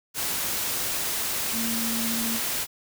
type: tone in noise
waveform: sine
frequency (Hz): 228.9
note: A#3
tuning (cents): -31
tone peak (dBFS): -29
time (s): 1.52-2.4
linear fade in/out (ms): 50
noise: white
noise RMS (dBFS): -28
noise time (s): 0.14-2.67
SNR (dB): -4
effects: none